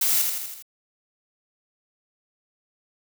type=noise with echo; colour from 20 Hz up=blue; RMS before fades=-22 dBFS; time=0.01-0.22 s; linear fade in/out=5 ms; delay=81 ms; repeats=5; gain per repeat=-4 dB; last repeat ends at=0.625 s; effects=none